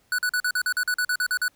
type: tone bursts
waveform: square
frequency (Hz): 1480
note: F#6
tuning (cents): 0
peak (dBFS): -22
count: 13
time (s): 0.12-1.481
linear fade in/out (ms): 2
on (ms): 65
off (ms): 43
effects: pink hiss -64 dBFS RMS until 1.55 s